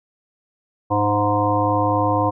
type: harmonic tone with a mistuned harmonic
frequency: 103.83 Hz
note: G#2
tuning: in tune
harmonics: 1 / 3 / 5 / 7 / 9 / 10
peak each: -23 / -23 / -23 / -23 / -23 / -23 dBFS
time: 0.9-2.31 s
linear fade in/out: 20 ms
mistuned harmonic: 3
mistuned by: -31 cents
effects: none